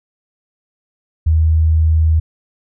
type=tone; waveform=sine; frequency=79.6 Hz; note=D#2; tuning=40 cents sharp; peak=-9 dBFS; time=1.26-2.2 s; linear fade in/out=10 ms; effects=none